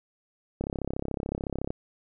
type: click train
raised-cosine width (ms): 2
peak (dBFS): -17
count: 38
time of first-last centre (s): 0.61-1.705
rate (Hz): 33.8
effects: none